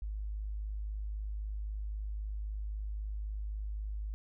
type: tone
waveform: sine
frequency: 51.9 Hz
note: G#1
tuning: in tune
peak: -35 dBFS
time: 0.02-4.14 s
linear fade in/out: 0 ms
effects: none